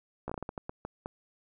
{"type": "slowing click train", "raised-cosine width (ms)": 1, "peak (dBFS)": -22, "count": 11, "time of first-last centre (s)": [0.28, 1.059], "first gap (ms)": 15, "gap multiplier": 1.34, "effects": []}